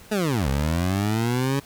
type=linear two-way sweep; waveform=20% pulse; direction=down then up; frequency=221.3 to 65.41 to 140.8 Hz; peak=-16 dBFS; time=0.11-1.6 s; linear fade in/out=10 ms; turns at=0.48 s; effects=pink hiss -48 dBFS RMS until 1.65 s